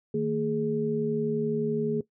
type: tone cluster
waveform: sine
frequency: 154.8 / 226.5 / 419 Hz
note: D#3 / A#3 / G#4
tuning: -9 / -50 / +15 cents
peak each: -32 / -29 / -27 dBFS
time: 0.14-2.01 s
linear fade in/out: 5 ms
effects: noise-tail reverb RT60 0.1 s tail -17 dB re dry